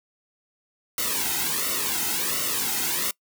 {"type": "noise with flanger", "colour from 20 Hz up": "white", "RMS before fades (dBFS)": -26, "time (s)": [0.98, 3.11], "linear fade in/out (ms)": 2, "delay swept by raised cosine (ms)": [1.2, 1.77], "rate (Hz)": 1.4, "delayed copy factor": -0.8, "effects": ["noise-tail reverb RT60 0.1 s tail -24 dB re dry"]}